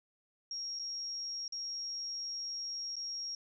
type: tone with dropouts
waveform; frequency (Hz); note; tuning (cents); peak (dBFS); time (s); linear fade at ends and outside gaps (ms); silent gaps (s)
sine; 5588; F8; 0; -37; 0.51-3.35; 2; 0.79-0.795 / 1.48-1.523 / 2.957-2.965
effects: none